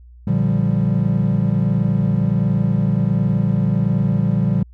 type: chord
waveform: triangle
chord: G minor seventh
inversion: first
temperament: equal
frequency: 116.54 / 146.83 / 174.61 / 196 Hz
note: Bb2 / D3 / F3 / G3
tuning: 0 / 0 / 0 / 0 cents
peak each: -18 dBFS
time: 0.27-4.63 s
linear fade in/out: 5 ms
effects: tanh soft clip ceiling -3 dBFS + added 60 Hz sine -40 dBFS peak until 4.73 s